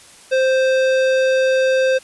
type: tone with hard clipping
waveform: sine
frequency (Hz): 523.3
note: C5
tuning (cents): 0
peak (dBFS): -15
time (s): 0.31-1.99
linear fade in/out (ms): 20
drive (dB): 15
effects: white hiss -44 dBFS RMS until 2.03 s + resampled to 24000 Hz